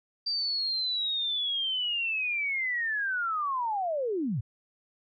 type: linear sweep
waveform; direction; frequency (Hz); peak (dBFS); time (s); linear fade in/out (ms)
sine; down; 4699 to 93.8; -27; 0.26-4.41; 10
effects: none